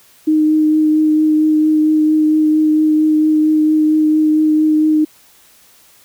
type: tone with vibrato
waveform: sine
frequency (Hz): 308.9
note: D#4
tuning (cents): -12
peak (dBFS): -9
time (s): 0.27-5.05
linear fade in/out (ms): 10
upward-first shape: triangle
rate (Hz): 4.4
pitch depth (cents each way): 14
effects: white hiss -48 dBFS RMS until 6.04 s